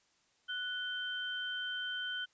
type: tone pair together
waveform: sine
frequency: 1480 / 3105 Hz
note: F#6 / G7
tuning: 0 / -17 cents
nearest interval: octave + minor second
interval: 1283 cents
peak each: -38 / -39 dBFS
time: 0.48-2.26 s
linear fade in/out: 20 ms
effects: white hiss -72 dBFS RMS until 2.33 s + resampled to 16000 Hz